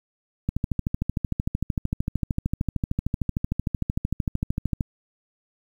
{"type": "click train", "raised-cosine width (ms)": 5, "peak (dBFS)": -11, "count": 58, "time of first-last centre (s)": [0.49, 4.808], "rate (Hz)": 13.2, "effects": ["8-bit"]}